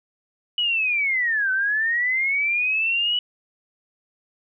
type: linear two-way sweep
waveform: sine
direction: down then up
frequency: 2960 to 1509 to 2960 Hz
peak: -19 dBFS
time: 0.58-3.19 s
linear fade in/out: 2 ms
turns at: 1.51 s
effects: none